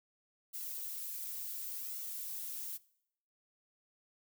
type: noise with flanger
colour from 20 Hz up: violet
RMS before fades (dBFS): -42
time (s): 0.53-2.78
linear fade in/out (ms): 20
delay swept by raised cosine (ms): 1.4 to 4.6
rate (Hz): 0.69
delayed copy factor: +0.75
effects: noise-tail reverb RT60 0.7 s tail -21 dB re dry